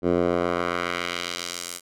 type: tone with band-pass filter sweep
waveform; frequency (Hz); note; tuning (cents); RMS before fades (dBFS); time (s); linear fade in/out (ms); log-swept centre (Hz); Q
10% pulse; 87.31; F2; 0; -26; 0.02-1.81; 50; 360 to 9600; 1
effects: none

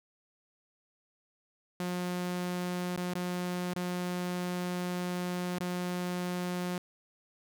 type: tone with dropouts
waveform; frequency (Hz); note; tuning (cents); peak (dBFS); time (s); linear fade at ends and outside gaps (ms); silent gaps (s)
sawtooth; 178.9; F3; +42; -28; 1.8-6.78; 2; 2.963-2.975 / 3.138-3.153 / 3.737-3.761 / 5.586-5.604
effects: none

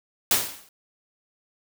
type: noise with exponential decay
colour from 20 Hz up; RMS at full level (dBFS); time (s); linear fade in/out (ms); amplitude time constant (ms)
white; -17; 0.31-0.69; 2; 81
effects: none

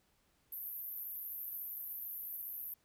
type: band-pass noise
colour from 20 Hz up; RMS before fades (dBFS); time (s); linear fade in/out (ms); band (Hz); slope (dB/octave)
white; -44; 0.52-2.74; 5; 12000 to 14000; 96
effects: pink hiss -74 dBFS RMS until 2.84 s

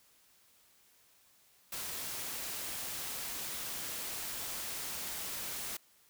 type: noise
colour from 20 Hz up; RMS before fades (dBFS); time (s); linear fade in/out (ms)
white; -40; 1.72-5.77; 5
effects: white hiss -66 dBFS RMS until 6.09 s

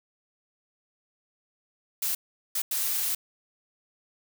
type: noise bursts at uneven times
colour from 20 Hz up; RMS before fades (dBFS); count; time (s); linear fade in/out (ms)
blue; -28; 3; 2.02-2.15 / 2.55-2.62 / 2.71-3.15; 5
effects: none

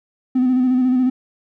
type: tone with vibrato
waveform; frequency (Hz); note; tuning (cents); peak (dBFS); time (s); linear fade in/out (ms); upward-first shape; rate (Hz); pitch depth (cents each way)
triangle; 254.2; C4; -50; -10; 0.35-1.1; 10; square; 14; 30
effects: tanh soft clip ceiling -9 dBFS

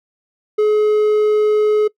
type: tone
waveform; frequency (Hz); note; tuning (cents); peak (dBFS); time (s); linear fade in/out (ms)
triangle; 424.5; G#4; +38; -9; 0.58-1.88; 10
effects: noise-tail reverb RT60 0.1 s tail -22 dB re dry

